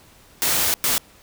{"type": "noise bursts at uneven times", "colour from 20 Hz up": "white", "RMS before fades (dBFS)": -20, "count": 2, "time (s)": [[0.42, 0.74], [0.84, 0.98]], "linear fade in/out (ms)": 0, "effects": ["pink hiss -51 dBFS RMS until 1.22 s"]}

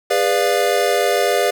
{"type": "chord", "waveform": "square", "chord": "G# diminished seventh", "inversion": "none", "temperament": "equal with one note detuned", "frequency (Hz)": [406.8, 493.9, 587.3, 698.5], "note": ["G#4", "B4", "D5", "F5"], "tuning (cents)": [-36, 0, 0, 0], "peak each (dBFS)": -21, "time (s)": [0.1, 1.51], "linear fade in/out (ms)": 10, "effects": []}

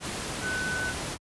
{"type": "tone in noise", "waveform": "sine", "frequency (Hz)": 1503, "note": "F#6", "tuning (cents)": 27, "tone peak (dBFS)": -29, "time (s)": [0.41, 0.94], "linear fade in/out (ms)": 50, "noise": "pink", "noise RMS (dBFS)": -33, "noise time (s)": [0, 1.18], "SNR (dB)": 1, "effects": ["high-pass 60 Hz 12 dB/octave", "resampled to 24000 Hz"]}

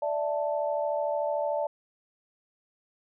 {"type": "chord", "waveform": "sine", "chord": "D suspended second", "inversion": "none", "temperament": "just", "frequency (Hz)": [587.3, 660.7, 881], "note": ["D5", "E5", "A5"], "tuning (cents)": [0, 4, 2], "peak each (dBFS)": [-28, -32, -33], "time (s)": [0.02, 1.67], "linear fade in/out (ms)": 5, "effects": []}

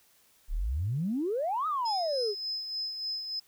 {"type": "exponential two-way sweep", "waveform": "sine", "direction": "up then down", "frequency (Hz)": [30.87, 1294, 386.4], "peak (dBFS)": -27, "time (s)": [0.48, 2.35], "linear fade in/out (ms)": 50, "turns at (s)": 1.67}
{"type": "tone with tremolo", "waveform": "sine", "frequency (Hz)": 5100, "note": "D#8", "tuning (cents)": 42, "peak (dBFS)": -30, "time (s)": [1.85, 3.4], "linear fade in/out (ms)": 10, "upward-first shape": "sine", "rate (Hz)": 3.4, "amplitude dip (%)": 50}
{"effects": ["tanh soft clip ceiling -21 dBFS", "white hiss -64 dBFS RMS until 3.47 s"]}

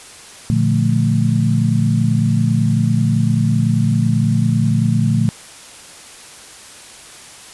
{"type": "chord", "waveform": "sine", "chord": "Bb major seventh", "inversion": "none", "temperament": "equal", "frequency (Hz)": [116.54, 146.83, 174.61, 220], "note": ["Bb2", "D3", "F3", "A3"], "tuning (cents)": [0, 0, 0, 0], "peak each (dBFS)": [-16, -18, -20, -18], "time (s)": [0.5, 5.29], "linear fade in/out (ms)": 0, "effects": ["white hiss -38 dBFS RMS until 7.53 s", "resampled to 24000 Hz"]}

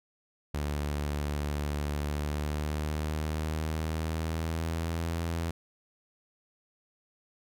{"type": "tone with pitch glide", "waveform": "sawtooth", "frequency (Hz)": [73.42, 83.37], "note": ["D2", "E2"], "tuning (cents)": [0, 20], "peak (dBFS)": -26, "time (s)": [0.54, 5.51], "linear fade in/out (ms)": 5, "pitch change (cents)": 220, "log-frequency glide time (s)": [2.03, 5.12], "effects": []}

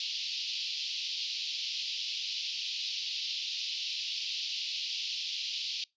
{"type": "band-pass noise", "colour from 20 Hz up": "white", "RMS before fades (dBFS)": -36, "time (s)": [0, 5.84], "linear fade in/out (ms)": 2, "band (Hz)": [2700, 5100], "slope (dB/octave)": 48, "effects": ["noise-tail reverb RT60 0.2 s tail -25 dB re dry", "resampled to 16000 Hz"]}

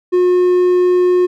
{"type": "tone", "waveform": "triangle", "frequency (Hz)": 360.4, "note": "F#4", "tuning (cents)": -45, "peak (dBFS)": -7, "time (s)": [0.12, 1.27], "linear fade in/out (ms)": 20, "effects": []}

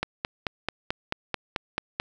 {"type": "click train", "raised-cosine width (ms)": 0.3, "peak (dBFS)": -10, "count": 10, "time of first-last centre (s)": [0.03, 1.999], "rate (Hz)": 4.57, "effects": []}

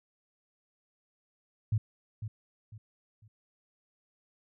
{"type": "tone with echo", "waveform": "sine", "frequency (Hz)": 108, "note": "A2", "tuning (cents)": -32, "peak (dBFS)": -24, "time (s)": [1.72, 1.78], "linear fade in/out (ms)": 5, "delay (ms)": 500, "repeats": 3, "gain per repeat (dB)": -10, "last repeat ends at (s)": 3.28, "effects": []}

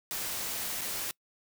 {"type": "noise with dropouts", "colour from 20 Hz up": "white", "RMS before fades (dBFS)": -35, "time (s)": [0.11, 1.11], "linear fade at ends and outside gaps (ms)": 0, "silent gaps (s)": [0.81, 0.815], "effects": ["noise-tail reverb RT60 0.1 s tail -24 dB re dry"]}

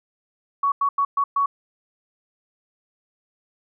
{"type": "tone bursts at uneven times", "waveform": "sine", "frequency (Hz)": 1120, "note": "C#6", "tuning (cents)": 18, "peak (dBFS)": -17, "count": 5, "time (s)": [[0.63, 0.72], [0.81, 0.89], [0.98, 1.05], [1.17, 1.24], [1.36, 1.46]], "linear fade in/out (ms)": 5, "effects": []}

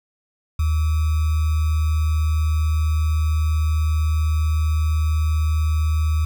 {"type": "tone with sample-and-hold", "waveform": "sine", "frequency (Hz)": 77.8, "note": "D#2", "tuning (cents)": 0, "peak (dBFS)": -16, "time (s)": [0.59, 6.25], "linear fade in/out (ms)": 5, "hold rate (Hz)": 1225, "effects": []}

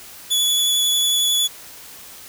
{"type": "tone with vibrato", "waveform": "sawtooth", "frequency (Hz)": 3422, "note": "A7", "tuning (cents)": -49, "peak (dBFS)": -13, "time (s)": [0.3, 1.48], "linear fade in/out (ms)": 20, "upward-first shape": "sine", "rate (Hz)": 11, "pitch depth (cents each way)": 15, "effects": ["white hiss -40 dBFS RMS until 2.28 s"]}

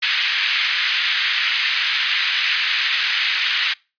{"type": "band-pass noise", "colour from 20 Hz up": "pink", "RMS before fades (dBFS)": -20, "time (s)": [0.02, 3.74], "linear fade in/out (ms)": 10, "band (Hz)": [1800, 4100], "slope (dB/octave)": 24, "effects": ["noise-tail reverb RT60 0.3 s tail -25 dB re dry", "resampled to 11025 Hz"]}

